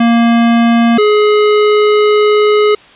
square tone pair in turn, 233.1 / 420.8 Hz, A#3 / G#4, 0 / +23 cents, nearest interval minor seventh, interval 1023 cents, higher second, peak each -7 dBFS, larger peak neither, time 0-0.98 / 0.98-2.75 s, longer second, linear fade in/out 5 ms, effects white hiss -40 dBFS RMS until 2.95 s + resampled to 8000 Hz

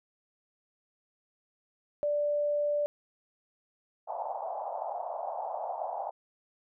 sine tone, 587 Hz, D5, 1 cent flat, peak -26 dBFS, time 2.03-2.86 s, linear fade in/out 0 ms
white band-pass noise, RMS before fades -36 dBFS, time 4.07-6.11 s, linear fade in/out 20 ms, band 630 to 840 Hz, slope 48 dB/octave
effects none

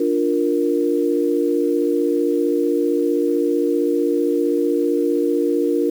sine chord, Bb major, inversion first, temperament equal, 293.7 / 349.2 / 466.2 Hz, D4 / F4 / Bb4, 0 / 0 / 0 cents, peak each -20 dBFS, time 0-5.9 s, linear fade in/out 5 ms, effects 7-bit

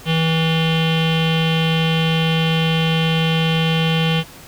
square tone with low-pass filter, 162.1 Hz, E3, 29 cents flat, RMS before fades -17 dBFS, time 0.05-4.24 s, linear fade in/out 50 ms, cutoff 3100 Hz, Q 7.1, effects pink hiss -40 dBFS RMS until 4.47 s

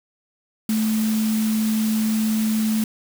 sine tone in noise, 218.6 Hz, A3, 11 cents flat, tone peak -18 dBFS, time 0.69-2.84 s, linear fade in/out 2 ms, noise white, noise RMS -32 dBFS, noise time 0.69-2.84 s, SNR +11 dB, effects none

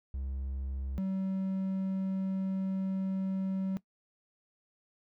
triangle tone pair in turn, 67 / 190.93 Hz, C2 / G3, +42 / -45 cents, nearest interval octave + tritone, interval 1813 cents, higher second, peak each -32 / -28 dBFS, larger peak second, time 0.14-0.98 / 0.98-3.77 s, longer second, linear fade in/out 0 ms, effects noise-tail reverb RT60 0.1 s tail -19 dB re dry

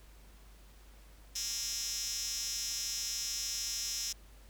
5% pulse tone with high-pass filter, 233.1 Hz, A#3, in tune, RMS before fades -37 dBFS, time 1.35-4.13 s, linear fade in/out 10 ms, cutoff 5100 Hz, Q 9.9, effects added 50 Hz sine -54 dBFS peak until 4.49 s + pink hiss -62 dBFS RMS until 4.49 s

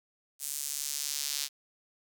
sawtooth tone with high-pass filter sweep, 143.4 Hz, D3, 41 cents flat, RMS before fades -35 dBFS, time 0.39-1.49 s, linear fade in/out 50 ms, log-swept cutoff 8300 to 4500 Hz, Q 1.3, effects 9-bit

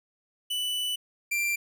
45% pulse tone pair in turn, 2978 / 2364 Hz, F#7 / D7, +11 / +11 cents, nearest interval major third, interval 400 cents, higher first, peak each -27 / -25 dBFS, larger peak second, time 0.5-0.96 / 1.31-1.56 s, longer first, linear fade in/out 10 ms, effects none

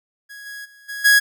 45% pulse tone with level steps, 1661.2 Hz, G#6, in tune, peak -36 / -32 / -46 / -28 / -10 dBFS, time 0.29-1.2 s, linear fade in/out 20 ms, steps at 0.45 / 0.64 / 0.88 / 1.04 s, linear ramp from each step 20 ms, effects none

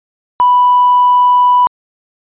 sine tone with hard clipping, 987.8 Hz, B5, in tune, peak -6 dBFS, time 0.4-1.67 s, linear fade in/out 0 ms, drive 1 dB, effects resampled to 8000 Hz

